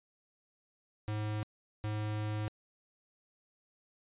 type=tone bursts at uneven times; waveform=square; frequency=106.4 Hz; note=G#2; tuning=42 cents sharp; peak=-34 dBFS; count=2; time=1.08-1.43 / 1.84-2.48 s; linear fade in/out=0 ms; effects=resampled to 8000 Hz